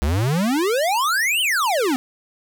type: exponential two-way sweep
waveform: square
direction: up then down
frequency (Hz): 65.41 to 3136 to 243.4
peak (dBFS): -18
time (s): 0.02-1.96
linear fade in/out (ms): 0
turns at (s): 1.41
effects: none